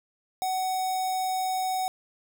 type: tone with notch filter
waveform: square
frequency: 749 Hz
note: F#5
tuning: 21 cents sharp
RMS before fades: -28 dBFS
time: 0.42-1.88 s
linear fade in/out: 0 ms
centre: 2500 Hz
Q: 1.6
effects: none